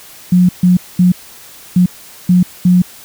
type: tone bursts at uneven times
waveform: sine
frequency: 180 Hz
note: F#3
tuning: 47 cents flat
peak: -5 dBFS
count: 6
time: 0.32-0.49 / 0.63-0.77 / 0.99-1.12 / 1.76-1.86 / 2.29-2.43 / 2.65-2.82 s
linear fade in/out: 5 ms
effects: white hiss -37 dBFS RMS until 3.04 s